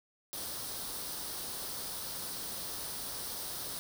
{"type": "noise with comb filter", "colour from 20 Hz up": "white", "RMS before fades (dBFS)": -40, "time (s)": [0.33, 3.79], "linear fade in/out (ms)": 0, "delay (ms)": 0.21, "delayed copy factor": 0.55, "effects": []}